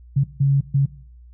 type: tone bursts at uneven times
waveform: sine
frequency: 138.59 Hz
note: C#3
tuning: in tune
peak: -13 dBFS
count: 3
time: 0.16-0.24 / 0.4-0.61 / 0.74-0.86 s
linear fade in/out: 10 ms
effects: noise-tail reverb RT60 0.6 s tail -19 dB re dry + added 60 Hz sine -42 dBFS peak until 1.33 s